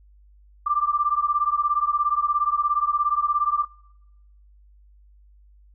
sine beating tone pair, 1174.7 / 1191.7 Hz, D6 / D6, 0 / +25 cents, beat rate 17 Hz, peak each -22 dBFS, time 0.66-3.65 s, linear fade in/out 10 ms, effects noise-tail reverb RT60 1.0 s tail -26 dB re dry + added 50 Hz sine -50 dBFS peak until 5.74 s

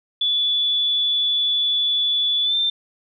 sine tone with pitch glide, 3448 to 3574 Hz, A7 to A7, -36 to +26 cents, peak -17 dBFS, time 0.21-2.7 s, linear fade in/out 5 ms, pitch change +62 cents, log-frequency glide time 2.43-2.55 s, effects none

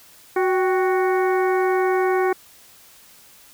harmonic tone with a mistuned harmonic, 370 Hz, F#4, in tune, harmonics 1 / 2 / 3 / 4 / 5 / 6, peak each -18 / -24 / -28 / -30 / -32 / -34 dBFS, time 0.36-2.33 s, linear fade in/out 5 ms, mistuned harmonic 2, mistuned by +74 cents, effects white hiss -49 dBFS RMS until 3.53 s

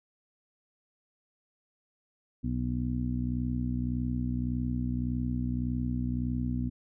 harmonic tone, 61.74 Hz, B1, in tune, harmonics 1 / 2 / 3 / 4 / 5, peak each -34 / -33 / -39 / -32 / -45 dBFS, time 2.43-6.7 s, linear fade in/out 20 ms, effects none

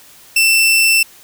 sawtooth tone, 2676 Hz, E7, 25 cents sharp, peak -6 dBFS, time 0.36-1.03 s, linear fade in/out 5 ms, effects white hiss -43 dBFS RMS until 1.23 s

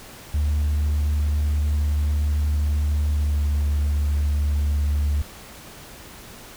sine tone with pitch glide, 74.4 to 73.16 Hz, D2 to D2, +23 to -6 cents, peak -16 dBFS, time 0.34-5.22 s, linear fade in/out 5 ms, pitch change -29 cents, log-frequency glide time 3.13-3.43 s, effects tanh soft clip ceiling -17 dBFS + pink hiss -42 dBFS RMS until 6.56 s

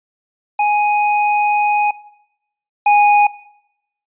square tone pair in turn, 832 / 826.3 Hz, G#5 / G#5, +3 / -9 cents, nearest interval unison, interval 12 cents, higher first, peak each -13 / -9 dBFS, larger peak second, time 0.59-1.91 / 2.86-3.27 s, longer first, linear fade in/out 5 ms, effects noise-tail reverb RT60 0.8 s tail -19 dB re dry + resampled to 8000 Hz

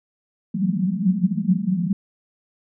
white band-pass noise, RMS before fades -21 dBFS, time 0.54-1.93 s, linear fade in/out 2 ms, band 170 to 210 Hz, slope 96 dB/octave, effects none

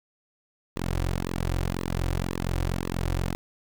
sawtooth tone with flanger, 44.22 Hz, F1, 22 cents sharp, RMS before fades -28 dBFS, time 0.76-3.35 s, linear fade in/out 0 ms, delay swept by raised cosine 1.3 to 4.8 ms, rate 1.9 Hz, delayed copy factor -1, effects 10-bit

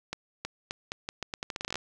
accelerating click train, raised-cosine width 0.2 ms, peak -16 dBFS, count 17, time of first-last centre 0.13-1.756 s, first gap 320 ms, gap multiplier 0.81, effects none

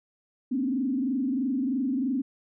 sine tone with frequency modulation, 261.6 Hz, C4, in tune, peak -24 dBFS, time 0.51-2.22 s, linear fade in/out 10 ms, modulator 23.1 Hz, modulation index 1.1, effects none

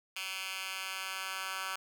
10% pulse tone with high-pass filter sweep, 190 Hz, F#3, 46 cents sharp, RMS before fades -39 dBFS, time 0.16-1.76 s, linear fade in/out 5 ms, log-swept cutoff 2300 to 1500 Hz, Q 2.2, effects none

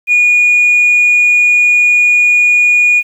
sine tone, 2447 Hz, D#7, 29 cents flat, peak -4 dBFS, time 0.07-3.03 s, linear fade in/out 50 ms, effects tanh soft clip ceiling -3 dBFS + 7-bit

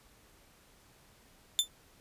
sawtooth tone with exponential decay, 3539 Hz, A7, 9 cents sharp, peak -17 dBFS, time 1.59-1.68 s, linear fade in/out 0 ms, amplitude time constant 19 ms, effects pink hiss -62 dBFS RMS until 2 s + resampled to 32000 Hz

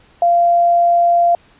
sine tone, 691 Hz, F5, 19 cents flat, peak -9 dBFS, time 0.22-1.35 s, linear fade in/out 2 ms, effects pink hiss -50 dBFS RMS until 1.59 s + resampled to 8000 Hz

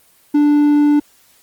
triangle tone, 293.7 Hz, D4, in tune, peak -7 dBFS, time 0.34-1 s, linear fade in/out 10 ms, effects white hiss -52 dBFS RMS until 1.42 s + Opus 24 kbps

